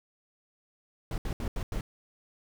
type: noise bursts at uneven times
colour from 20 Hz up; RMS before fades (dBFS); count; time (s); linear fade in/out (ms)
brown; -32; 5; 1.11-1.18 / 1.25-1.33 / 1.4-1.48 / 1.56-1.63 / 1.72-1.81; 2
effects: none